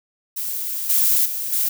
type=noise with level steps; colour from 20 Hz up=violet; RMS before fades=-26 / -17 / -26 / -20 dBFS; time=0.36-1.69 s; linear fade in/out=10 ms; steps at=0.89 / 1.25 / 1.52 s; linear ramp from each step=10 ms; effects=none